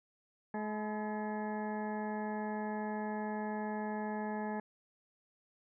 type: harmonic tone with a mistuned harmonic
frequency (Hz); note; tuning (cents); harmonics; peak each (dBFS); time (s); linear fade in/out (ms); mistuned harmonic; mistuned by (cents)
212.8; G#3; +42; 1 / 2 / 3 / 4 / 5 / 6 / 8 / 9 / 10; -38 / -43 / -45 / -41 / -52 / -57 / -48 / -60 / -59; 0.54-4.6; 2; 5; -88
effects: none